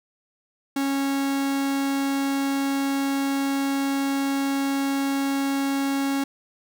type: tone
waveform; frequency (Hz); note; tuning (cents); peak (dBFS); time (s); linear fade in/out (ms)
45% pulse; 275.3; C#4; -12; -22; 0.76-6.24; 5
effects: none